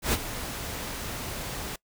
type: noise with ADSR envelope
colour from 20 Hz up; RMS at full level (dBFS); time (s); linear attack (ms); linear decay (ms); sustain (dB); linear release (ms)
pink; -23; 0.02-1.76; 110; 36; -12; 5
effects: noise-tail reverb RT60 0.1 s tail -23 dB re dry